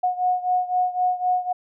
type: beating tone pair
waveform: sine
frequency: 727 / 730.9 Hz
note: F#5 / F#5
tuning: -31 / -21 cents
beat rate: 3.9 Hz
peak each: -21 / -24 dBFS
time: 0.03-1.53 s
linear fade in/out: 10 ms
effects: none

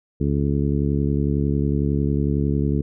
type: harmonic tone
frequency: 71 Hz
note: C#2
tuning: 42 cents sharp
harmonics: 1 / 2 / 3 / 4 / 5 / 6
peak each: -24 / -22 / -25 / -26 / -30 / -30 dBFS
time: 0.2-2.82 s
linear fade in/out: 10 ms
effects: none

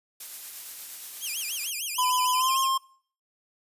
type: noise with tremolo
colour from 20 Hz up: blue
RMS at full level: -37 dBFS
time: 0.2-1.7 s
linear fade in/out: 5 ms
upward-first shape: triangle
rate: 8.5 Hz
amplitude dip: 30%
type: tone with vibrato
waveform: 10% pulse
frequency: 2794 Hz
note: F7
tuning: in tune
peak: -22 dBFS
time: 1.2-2.69 s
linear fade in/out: 50 ms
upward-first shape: sine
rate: 6.6 Hz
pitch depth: 280 cents each way
type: tone with pitch glide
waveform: square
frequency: 1005 to 1063.5 Hz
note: B5 to C6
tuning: +30 to +28 cents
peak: -23 dBFS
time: 1.98-2.78 s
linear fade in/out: 10 ms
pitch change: +98 cents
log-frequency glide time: 2.33-2.55 s
effects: noise-tail reverb RT60 0.5 s tail -22 dB re dry + resampled to 32000 Hz

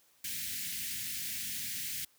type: band-stop noise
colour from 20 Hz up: white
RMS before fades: -38 dBFS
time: 0.24-2.05 s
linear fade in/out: 5 ms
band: 260 to 1700 Hz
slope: 48 dB/octave
effects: white hiss -67 dBFS RMS until 2.18 s + high-pass 60 Hz 12 dB/octave

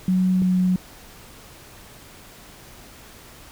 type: tone pair in turn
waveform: sine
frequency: 185 / 183.4 Hz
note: F#3 / F#3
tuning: 0 / -15 cents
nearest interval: unison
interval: 15 cents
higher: first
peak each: -16 dBFS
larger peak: neither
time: 0.08-0.42 / 0.42-0.76 s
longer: neither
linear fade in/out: 2 ms
effects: pink hiss -45 dBFS RMS until 3.51 s

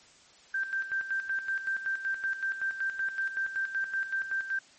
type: tone with tremolo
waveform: sine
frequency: 1570 Hz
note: G6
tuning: 2 cents sharp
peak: -27 dBFS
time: 0.54-4.59 s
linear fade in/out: 5 ms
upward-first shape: square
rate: 5.3 Hz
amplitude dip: 65%
effects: white hiss -57 dBFS RMS until 4.78 s + MP3 32 kbps

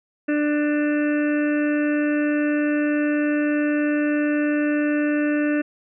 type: harmonic tone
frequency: 296.4 Hz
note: D4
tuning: 16 cents sharp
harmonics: 1 / 2 / 4 / 5 / 6 / 7 / 8 / 9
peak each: -19 / -27 / -40 / -32 / -32 / -44 / -44 / -36 dBFS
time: 0.28-5.62 s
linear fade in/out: 10 ms
effects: none

